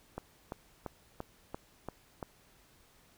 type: click train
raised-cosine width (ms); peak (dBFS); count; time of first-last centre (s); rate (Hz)
1; -24; 7; 0.18-2.228; 2.93
effects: pink hiss -64 dBFS RMS until 3.17 s